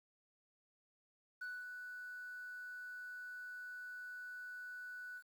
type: tone with ADSR envelope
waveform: sine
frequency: 1483 Hz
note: F#6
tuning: 4 cents sharp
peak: -39 dBFS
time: 1.41-5.23 s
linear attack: 10 ms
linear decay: 220 ms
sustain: -6 dB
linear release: 65 ms
effects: tanh soft clip ceiling -41 dBFS + 11-bit